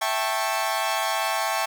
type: chord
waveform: sawtooth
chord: A dominant seventh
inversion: second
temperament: equal with one note detuned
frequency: 659.3 / 784 / 880 / 1098.5 Hz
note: E5 / G5 / A5 / C#6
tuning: 0 / 0 / 0 / -16 cents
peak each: -25 dBFS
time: 0.01-1.66 s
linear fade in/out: 10 ms
effects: none